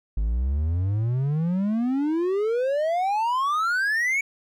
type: exponential sweep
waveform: triangle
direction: up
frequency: 50 to 2279 Hz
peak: -19 dBFS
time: 0.17-4.21 s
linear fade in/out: 5 ms
effects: none